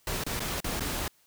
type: noise with dropouts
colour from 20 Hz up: pink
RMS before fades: -32 dBFS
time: 0.07-1.08 s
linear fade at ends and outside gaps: 2 ms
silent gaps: 0.238-0.264 / 0.395-0.403 / 0.604-0.643 / 0.796-0.806 s
effects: white hiss -65 dBFS RMS until 1.26 s